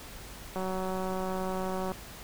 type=click train; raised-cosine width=1 ms; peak=-21 dBFS; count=255; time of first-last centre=0.56-1.918 s; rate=187 Hz; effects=added 50 Hz sine -51 dBFS peak until 2.23 s + pink hiss -46 dBFS RMS until 2.23 s